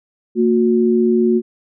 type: tone pair together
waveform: sine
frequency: 228.9 / 363.4 Hz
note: A#3 / F#4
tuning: -31 / -31 cents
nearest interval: minor sixth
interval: 800 cents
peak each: -14 dBFS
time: 0.35-1.42 s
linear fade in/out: 50 ms
effects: none